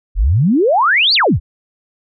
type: exponential two-way sweep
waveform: sine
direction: up then down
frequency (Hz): 38.98 to 4849 to 53.8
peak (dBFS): -9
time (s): 0.15-1.4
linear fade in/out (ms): 50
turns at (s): 1.14
effects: none